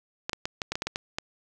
clicks, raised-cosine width 0.2 ms, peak -12 dBFS, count 10, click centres 0.295 / 0.332 / 0.455 / 0.618 / 0.72 / 0.755 / 0.821 / 0.87 / 0.959 / 1.185 s, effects none

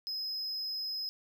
triangle tone, 5090 Hz, D#8, 39 cents sharp, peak -33 dBFS, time 0.07-1.09 s, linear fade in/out 0 ms, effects none

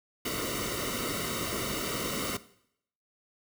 pink noise with comb filter, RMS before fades -33 dBFS, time 0.25-2.37 s, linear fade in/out 5 ms, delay 1.2 ms, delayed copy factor -0.85, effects noise-tail reverb RT60 0.7 s tail -17 dB re dry

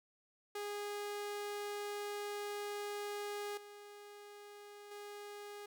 sawtooth tone with level steps, 411.4 Hz, G#4, 16 cents flat, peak -36 / -48 / -43 dBFS, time 0.55-5.66 s, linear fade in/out 5 ms, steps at 3.57 / 4.91 s, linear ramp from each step 5 ms, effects none

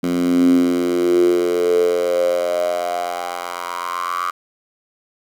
10% pulse tone with high-pass filter sweep, 87.9 Hz, F2, 12 cents sharp, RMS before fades -18 dBFS, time 0.03-4.31 s, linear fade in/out 10 ms, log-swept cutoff 220 to 1200 Hz, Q 9.9, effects none

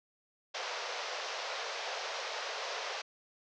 pink band-pass noise, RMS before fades -39 dBFS, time 0.54-3.02 s, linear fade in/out 10 ms, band 460 to 6000 Hz, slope 48 dB/octave, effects none

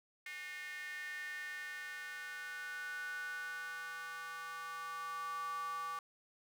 square tone with high-pass filter sweep, 164.81 Hz, E3, in tune, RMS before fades -44 dBFS, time 0.26-5.99 s, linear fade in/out 2 ms, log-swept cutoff 2000 to 1100 Hz, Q 8.5, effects none

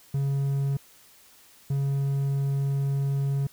triangle tone pair in turn, 138.59 / 138.59 Hz, C#3 / C#3, 0 / 0 cents, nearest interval unison, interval 0 cents, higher neither, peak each -21 / -21 dBFS, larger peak neither, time 0.14-0.77 / 1.7-3.47 s, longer second, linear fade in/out 5 ms, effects white hiss -55 dBFS RMS until 3.52 s

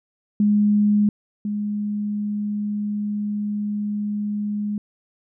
sine tone pair in turn, 207.7 / 207.7 Hz, G#3 / G#3, 0 / 0 cents, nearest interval unison, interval 0 cents, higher neither, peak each -14 / -22 dBFS, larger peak first, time 0.4-1.09 / 1.45-4.78 s, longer second, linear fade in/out 2 ms, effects none

